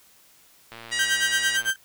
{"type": "click train", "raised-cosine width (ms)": 0.3, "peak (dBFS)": -24, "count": 114, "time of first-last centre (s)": [0.72, 1.703], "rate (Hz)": 115}
{"type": "harmonic tone", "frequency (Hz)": 957, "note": "A#5", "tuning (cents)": 45, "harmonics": [2, 3, 4, 5, 6, 7, 8, 9, 10], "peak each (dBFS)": [-27, -31, -33, -35, -37, -38, -39, -40, -41], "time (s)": [0.91, 1.58], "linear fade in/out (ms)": 20}
{"type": "tone with tremolo", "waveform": "35% pulse", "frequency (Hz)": 1568, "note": "G6", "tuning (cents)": 0, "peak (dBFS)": -18, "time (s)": [0.99, 1.76], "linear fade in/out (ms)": 2, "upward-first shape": "sine", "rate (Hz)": 8.9, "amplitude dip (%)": 95}
{"effects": ["white hiss -56 dBFS RMS until 1.84 s"]}